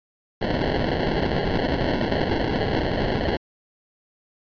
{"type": "noise with sample-and-hold", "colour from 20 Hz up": "white", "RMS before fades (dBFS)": -23, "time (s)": [0.41, 3.37], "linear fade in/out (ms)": 5, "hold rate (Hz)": 1225, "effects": ["resampled to 11025 Hz"]}